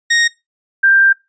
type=tone pair in turn; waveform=sawtooth / sine; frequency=1864.7 / 1582.7 Hz; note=A#6 / G6; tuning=0 / +16 cents; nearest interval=minor third; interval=284 cents; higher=first; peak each=-7 dBFS; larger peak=neither; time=0.1-0.28 / 0.83-1.13 s; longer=second; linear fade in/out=10 ms; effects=noise-tail reverb RT60 0.2 s tail -20 dB re dry + resampled to 16000 Hz